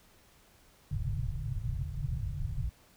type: low-pass noise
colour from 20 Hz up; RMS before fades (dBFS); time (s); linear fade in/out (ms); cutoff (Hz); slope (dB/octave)
white; -34; 0.91-2.7; 5; 150; 96
effects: pink hiss -62 dBFS RMS until 2.96 s